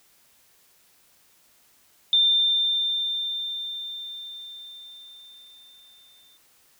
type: tone with exponential decay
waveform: sine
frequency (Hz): 3588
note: A7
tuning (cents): +33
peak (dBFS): -15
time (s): 2.13-6.37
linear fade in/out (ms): 1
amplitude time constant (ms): 920
effects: white hiss -60 dBFS RMS until 6.79 s